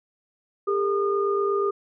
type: tone cluster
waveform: sine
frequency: 400.1 / 448.4 / 1217 Hz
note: G4 / A4 / D#6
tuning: +35 / +33 / -39 cents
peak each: -22 / -30 / -27 dBFS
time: 0.67-1.71 s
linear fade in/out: 10 ms
effects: none